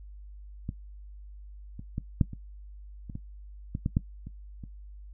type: clicks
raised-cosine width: 5 ms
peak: -20 / -27 / -19 / -9 / -26 / -27 / -23 / -19 / -15 / -11 / -28 / -28 dBFS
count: 12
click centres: 0.691 / 1.794 / 1.981 / 2.212 / 2.333 / 3.098 / 3.154 / 3.751 / 3.861 / 3.969 / 4.27 / 4.638 s
effects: noise-tail reverb RT60 0.1 s tail -17 dB re dry + added 50 Hz sine -43 dBFS peak until 5.13 s